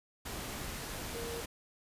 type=tone in noise; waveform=sine; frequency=466.2 Hz; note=A#4; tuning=in tune; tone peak=-40 dBFS; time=1.14-1.41 s; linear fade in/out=10 ms; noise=pink; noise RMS=-41 dBFS; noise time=0.25-1.46 s; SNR=-2 dB; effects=resampled to 32000 Hz